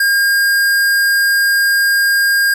square tone, 1614 Hz, G#6, 50 cents flat, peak -11 dBFS, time 0-2.54 s, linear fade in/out 5 ms, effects none

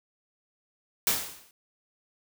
white noise with exponential decay, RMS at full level -22 dBFS, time 1.07-1.51 s, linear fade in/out 1 ms, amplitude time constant 95 ms, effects none

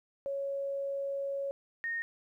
sine tone pair in turn, 554.4 / 1848.2 Hz, C#5 / A#6, 0 / -15 cents, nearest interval octave + major sixth, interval 2085 cents, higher second, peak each -32 / -32 dBFS, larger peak neither, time 0.26-1.51 / 1.84-2.02 s, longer first, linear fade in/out 0 ms, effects 12-bit

